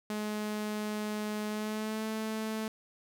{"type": "tone with pitch glide", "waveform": "sawtooth", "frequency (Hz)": [211.7, 218.9], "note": ["G#3", "A3"], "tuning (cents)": [33, -9], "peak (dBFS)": -29, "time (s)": [0.1, 2.68], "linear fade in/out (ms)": 2, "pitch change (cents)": 58, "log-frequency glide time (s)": [1.47, 2.05], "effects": []}